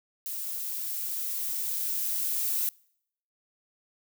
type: noise with level ramp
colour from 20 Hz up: violet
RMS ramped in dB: -35 to -28 dBFS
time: 0.26-2.69 s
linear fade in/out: 0 ms
effects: noise-tail reverb RT60 0.7 s tail -26 dB re dry